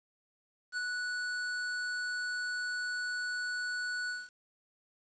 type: tone with ADSR envelope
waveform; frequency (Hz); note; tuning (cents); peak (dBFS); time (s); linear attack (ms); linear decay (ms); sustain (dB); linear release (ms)
square; 1476; F#6; -5; -32; 0.72-4.3; 51; 20; -2; 210
effects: resampled to 16000 Hz + 10-bit